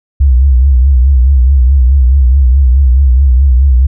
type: tone with vibrato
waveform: sine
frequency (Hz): 65.41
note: C2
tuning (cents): 0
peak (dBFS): -3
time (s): 0.2-3.87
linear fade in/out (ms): 10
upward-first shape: triangle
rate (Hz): 4.7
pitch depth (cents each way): 150
effects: none